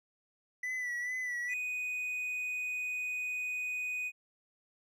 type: tone with vibrato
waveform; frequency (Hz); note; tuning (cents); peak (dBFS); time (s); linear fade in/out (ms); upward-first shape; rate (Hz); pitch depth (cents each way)
triangle; 1975.5; B6; 0; -32; 0.63-1.54; 5; sine; 2.3; 44
type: tone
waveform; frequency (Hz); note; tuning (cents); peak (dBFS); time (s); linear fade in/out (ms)
triangle; 2489; D#7; 0; -32; 1.48-4.12; 50
effects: none